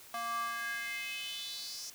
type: tone with high-pass filter sweep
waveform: square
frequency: 233.1 Hz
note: A#3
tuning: in tune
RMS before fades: -39 dBFS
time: 0.14-1.9 s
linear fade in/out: 2 ms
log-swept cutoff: 890 to 5800 Hz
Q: 4.7
effects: white hiss -54 dBFS RMS until 1.94 s